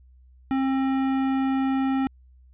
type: tone with tanh clipping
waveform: sine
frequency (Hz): 267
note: C4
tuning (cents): +35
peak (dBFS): -23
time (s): 0.51-2.07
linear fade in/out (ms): 0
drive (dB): 17
effects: added 63 Hz sine -50 dBFS peak until 2.53 s + resampled to 8000 Hz